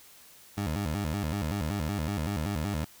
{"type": "tone with vibrato", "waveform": "20% pulse", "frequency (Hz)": 88.5, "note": "F2", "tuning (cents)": 23, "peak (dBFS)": -24, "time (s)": [0.57, 2.85], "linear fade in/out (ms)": 10, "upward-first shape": "square", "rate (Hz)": 5.3, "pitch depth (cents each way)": 240, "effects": ["white hiss -54 dBFS RMS until 3 s"]}